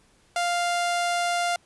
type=tone; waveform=sawtooth; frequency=698.5 Hz; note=F5; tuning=in tune; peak=-19 dBFS; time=0.36-1.56 s; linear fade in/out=2 ms; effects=pink hiss -61 dBFS RMS until 1.65 s + resampled to 24000 Hz